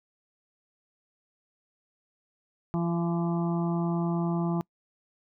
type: harmonic tone with a mistuned harmonic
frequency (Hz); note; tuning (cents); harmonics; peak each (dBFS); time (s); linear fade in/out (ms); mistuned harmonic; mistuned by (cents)
170.2; F3; -44; 1 / 2 / 4 / 5 / 6 / 7; -26 / -32 / -38 / -40 / -42 / -43; 2.74-4.61; 0; 7; -23
effects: noise-tail reverb RT60 0.1 s tail -26 dB re dry